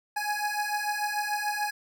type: beating tone pair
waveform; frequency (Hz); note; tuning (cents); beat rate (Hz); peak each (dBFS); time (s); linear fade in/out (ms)
25% pulse; 830.6 / 837.4; G#5 / G#5; 0 / +14; 6.8; -27; 0.16-1.71; 10
effects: none